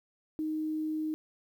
sine tone with quantisation, 311.1 Hz, D#4, in tune, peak -30 dBFS, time 0.39-1.14 s, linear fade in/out 0 ms, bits 10, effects none

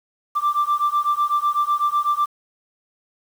sine beating tone pair, 1174.7 / 1182.7 Hz, D6 / D6, 0 / +12 cents, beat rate 8 Hz, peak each -19 dBFS, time 0.35-2.26 s, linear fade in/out 20 ms, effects tanh soft clip ceiling -13 dBFS + 7-bit

